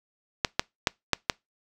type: clicks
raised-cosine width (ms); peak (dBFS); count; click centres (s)
0.2; -3; 5; 0.448 / 0.595 / 0.872 / 1.133 / 1.298
effects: noise-tail reverb RT60 0.2 s tail -26 dB re dry